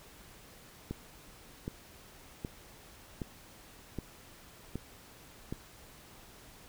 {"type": "click train", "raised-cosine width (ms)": 3, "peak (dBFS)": -23, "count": 7, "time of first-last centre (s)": [0.91, 5.525], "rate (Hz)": 1.3, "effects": ["pink hiss -55 dBFS RMS until 6.68 s"]}